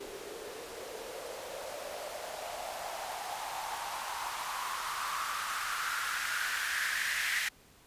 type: noise with band-pass filter sweep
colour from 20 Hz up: blue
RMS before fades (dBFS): -37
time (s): 0-7.49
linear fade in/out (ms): 10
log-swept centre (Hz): 390 to 1900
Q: 4.6
effects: pink hiss -60 dBFS RMS until 7.86 s + resampled to 32000 Hz